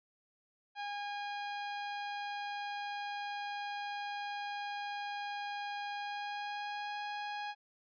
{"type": "tone with pitch glide", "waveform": "sawtooth", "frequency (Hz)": [817, 827], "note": ["G#5", "G#5"], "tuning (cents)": [-29, -8], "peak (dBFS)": -34, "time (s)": [0.75, 7.55], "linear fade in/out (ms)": 50, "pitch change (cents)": 21, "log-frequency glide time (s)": [5.94, 7], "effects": ["resampled to 11025 Hz"]}